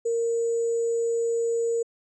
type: tone with sample-and-hold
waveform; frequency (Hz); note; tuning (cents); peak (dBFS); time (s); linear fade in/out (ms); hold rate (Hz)
sine; 463.1; A#4; -11; -22; 0.05-1.83; 10; 7350
effects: resampled to 22050 Hz